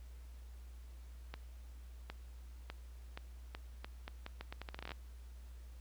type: accelerating click train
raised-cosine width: 0.3 ms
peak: -28 dBFS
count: 20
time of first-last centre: 1.34-4.918 s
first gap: 760 ms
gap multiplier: 0.79
effects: added 60 Hz sine -49 dBFS peak until 5.8 s + pink hiss -67 dBFS RMS until 5.8 s